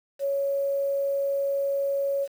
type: tone with quantisation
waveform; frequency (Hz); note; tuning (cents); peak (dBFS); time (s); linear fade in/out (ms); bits
sine; 556; C#5; +5; -23; 0.19-2.28; 50; 8
effects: none